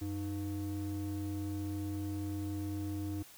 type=ring-modulated tone; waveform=triangle; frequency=200.7 Hz; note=G3; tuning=41 cents sharp; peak=-30 dBFS; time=0.01-3.23 s; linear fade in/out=10 ms; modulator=107 Hz; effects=white hiss -56 dBFS RMS until 3.37 s